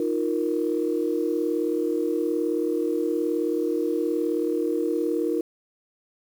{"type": "chord", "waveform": "sine", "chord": "Eb suspended second", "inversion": "none", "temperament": "just", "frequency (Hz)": [311.1, 350, 466.7], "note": ["Eb4", "F4", "Bb4"], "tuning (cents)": [0, 4, 2], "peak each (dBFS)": -26, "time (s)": [0, 5.41], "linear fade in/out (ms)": 2, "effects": ["tanh soft clip ceiling -12 dBFS", "8-bit"]}